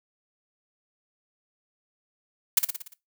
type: noise with echo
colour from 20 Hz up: blue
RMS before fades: -17 dBFS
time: 2.57-2.59 s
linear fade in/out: 5 ms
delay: 58 ms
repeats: 6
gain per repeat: -5 dB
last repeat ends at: 2.938 s
effects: noise-tail reverb RT60 0.2 s tail -18 dB re dry